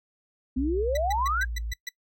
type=exponential sweep; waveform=sine; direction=up; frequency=246.9 to 1657 Hz; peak=-24 dBFS; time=0.56-1.45 s; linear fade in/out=10 ms
type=tone with pitch glide; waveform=sine; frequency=63.5 to 55.92 Hz; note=B1 to A1; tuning=+49 to +29 cents; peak=-29 dBFS; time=0.57-1.73 s; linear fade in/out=5 ms; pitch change=-220 cents; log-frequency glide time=1.17-1.6 s
type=tone bursts; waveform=20% pulse; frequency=1975.5 Hz; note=B6; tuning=in tune; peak=-26 dBFS; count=7; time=0.95-1.891 s; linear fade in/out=5 ms; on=23 ms; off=130 ms
effects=noise-tail reverb RT60 0.1 s tail -22 dB re dry